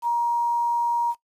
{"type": "tone with quantisation", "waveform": "sine", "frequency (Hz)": 945, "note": "A#5", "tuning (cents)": 23, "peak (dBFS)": -19, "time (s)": [0.02, 1.15], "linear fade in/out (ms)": 50, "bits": 8, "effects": ["noise-tail reverb RT60 0.1 s tail -18 dB re dry", "resampled to 32000 Hz"]}